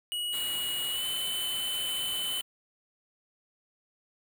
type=tone with pitch glide; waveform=square; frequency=2911 to 3028 Hz; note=F#7 to F#7; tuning=-29 to +39 cents; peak=-31 dBFS; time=0.12-2.41 s; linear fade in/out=0 ms; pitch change=+68 cents; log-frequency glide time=0.9-1.05 s
type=band-stop noise; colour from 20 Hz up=white; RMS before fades=-39 dBFS; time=0.32-2.42 s; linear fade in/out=20 ms; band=4300 to 7100 Hz; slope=96 dB/octave
effects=none